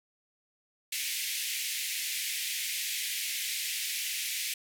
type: band-pass noise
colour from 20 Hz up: pink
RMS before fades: -34 dBFS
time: 0.92-4.54 s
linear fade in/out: 5 ms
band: 2000 to 16000 Hz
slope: 48 dB/octave
effects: none